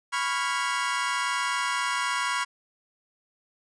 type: chord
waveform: 30% pulse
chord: C# dominant seventh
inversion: third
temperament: equal with one note detuned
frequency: 987.8 / 1108.7 / 1396.9 / 1641.2 Hz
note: B5 / C#6 / E#6 / G#6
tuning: 0 / 0 / 0 / -21 cents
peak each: -27 / -28 / -29 / -31 dBFS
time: 0.12-2.45 s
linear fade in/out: 20 ms
effects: resampled to 22050 Hz